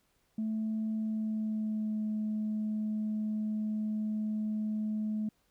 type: tone with pitch glide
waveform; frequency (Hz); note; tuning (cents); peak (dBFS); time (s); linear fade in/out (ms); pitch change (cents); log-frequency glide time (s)
sine; 218.8 to 214.5; A3 to A3; -9 to -44; -29; 0.38-5.29; 5; -35; 0.94-2.04
effects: tanh soft clip ceiling -27 dBFS + pink hiss -73 dBFS RMS until 5.5 s